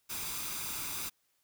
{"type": "noise with comb filter", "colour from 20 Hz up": "white", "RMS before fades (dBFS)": -38, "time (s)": [0.09, 1.1], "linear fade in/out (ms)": 20, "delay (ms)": 0.82, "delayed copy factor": 0.55, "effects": ["white hiss -75 dBFS RMS until 1.43 s"]}